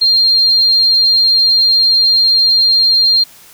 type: tone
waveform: sine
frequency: 4197 Hz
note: C8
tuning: 5 cents sharp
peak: -7 dBFS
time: 0.01-3.24 s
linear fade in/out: 10 ms
effects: white hiss -41 dBFS RMS until 3.53 s